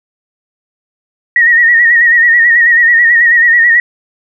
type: tone with vibrato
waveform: sine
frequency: 1883 Hz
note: A#6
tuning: 17 cents sharp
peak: -4 dBFS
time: 1.36-3.8 s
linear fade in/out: 2 ms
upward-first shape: sine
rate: 9.2 Hz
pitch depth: 58 cents each way
effects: none